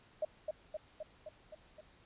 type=tone with echo; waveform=sine; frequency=618 Hz; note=D#5; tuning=12 cents flat; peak=-31 dBFS; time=0.22-0.25 s; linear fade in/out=5 ms; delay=260 ms; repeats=6; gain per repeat=-3 dB; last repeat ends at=1.81 s; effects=pink hiss -64 dBFS RMS until 2.05 s + resampled to 8000 Hz